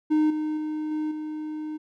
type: tone with level steps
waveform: triangle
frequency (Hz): 307.4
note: D#4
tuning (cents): -21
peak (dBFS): -16 / -23 / -25 / -23 / -28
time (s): 0.1-1.78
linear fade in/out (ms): 20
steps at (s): 0.3 / 0.57 / 0.91 / 1.11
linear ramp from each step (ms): 5
effects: none